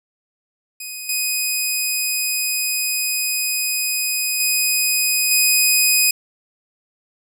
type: tone with level steps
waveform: 10% pulse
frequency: 2500 Hz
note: D#7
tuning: 8 cents sharp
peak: -20 / -10 / -7 / -4 dBFS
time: 0.8-6.11 s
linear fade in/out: 5 ms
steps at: 1.09 / 4.4 / 5.31 s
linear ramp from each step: 2 ms
effects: none